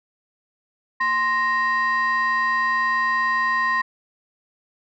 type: tone pair together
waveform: sine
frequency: 1046.5 / 1864.7 Hz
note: C6 / A#6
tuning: 0 / 0 cents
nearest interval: minor seventh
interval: 1000 cents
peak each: -19 dBFS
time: 1-3.82 s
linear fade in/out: 10 ms
effects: tanh soft clip ceiling -15 dBFS